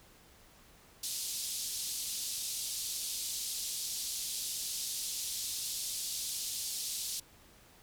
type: band-pass noise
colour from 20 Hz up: pink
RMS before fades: -38 dBFS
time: 1.03-7.2 s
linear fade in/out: 5 ms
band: 3900 to 13000 Hz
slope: 24 dB/octave
effects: pink hiss -60 dBFS RMS until 7.82 s